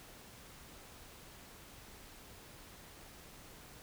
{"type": "silence", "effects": ["pink hiss -55 dBFS RMS until 3.82 s"]}